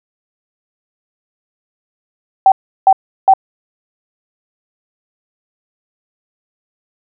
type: tone bursts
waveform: sine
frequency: 770 Hz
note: G5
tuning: 31 cents flat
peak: -3 dBFS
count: 3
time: 2.46-3.337 s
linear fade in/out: 2 ms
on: 59 ms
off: 350 ms
effects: none